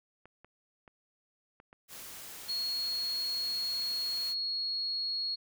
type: clicks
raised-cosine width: 0.5 ms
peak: -38 dBFS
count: 6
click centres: 0.256 / 0.446 / 0.878 / 1.601 / 1.729 / 2.434 s
type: noise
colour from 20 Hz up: white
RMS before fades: -46 dBFS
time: 1.88-4.35 s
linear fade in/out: 50 ms
type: tone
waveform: sine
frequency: 4317 Hz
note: C#8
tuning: 47 cents flat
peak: -31 dBFS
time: 2.48-5.36 s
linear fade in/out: 20 ms
effects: none